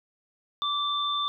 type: tone pair together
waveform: sine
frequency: 1163 / 3554 Hz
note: D6 / A7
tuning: -17 / +17 cents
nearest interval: octave + perfect fifth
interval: 1934 cents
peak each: -28 dBFS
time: 0.62-1.28 s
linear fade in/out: 0 ms
effects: none